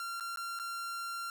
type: tone with dropouts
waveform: 45% pulse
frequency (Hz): 1377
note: F6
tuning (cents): -25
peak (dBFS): -37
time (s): 0-1.3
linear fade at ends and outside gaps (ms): 1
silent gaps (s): 0.199-0.207 / 0.36-0.372 / 0.59-0.597
effects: none